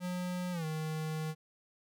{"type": "tone with pitch glide", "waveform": "square", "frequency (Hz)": [180, 156.7], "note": ["F#3", "D#3"], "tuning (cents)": [-47, 13], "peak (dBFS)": -35, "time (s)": [0, 1.35], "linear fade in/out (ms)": 50, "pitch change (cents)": -240, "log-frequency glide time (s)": [0.52, 0.65], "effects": []}